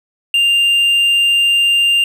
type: tone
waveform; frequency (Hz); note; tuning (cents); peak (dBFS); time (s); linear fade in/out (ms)
triangle; 2794; F7; 0; -8; 0.34-2.04; 2
effects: none